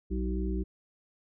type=harmonic tone with a mistuned harmonic; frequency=63 Hz; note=B1; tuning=35 cents sharp; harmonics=1 / 3 / 5 / 6; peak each=-30 / -35 / -37 / -38 dBFS; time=0.1-0.64 s; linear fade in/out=20 ms; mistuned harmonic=1; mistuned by=-90 cents; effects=none